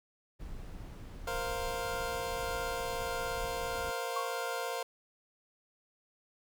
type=noise; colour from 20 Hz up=brown; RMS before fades=-44 dBFS; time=0.39-3.92 s; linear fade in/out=20 ms
type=chord; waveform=25% pulse; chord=Bb suspended second; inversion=none; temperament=equal; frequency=466.2 / 523.3 / 698.5 Hz; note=Bb4 / C5 / F5; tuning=0 / 0 / 0 cents; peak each=-35 dBFS; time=1.27-4.83 s; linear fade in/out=5 ms
type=tone with exponential decay; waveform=sine; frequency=1100 Hz; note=C#6; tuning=14 cents flat; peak=-30 dBFS; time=4.16-4.47 s; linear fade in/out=5 ms; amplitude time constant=66 ms
effects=none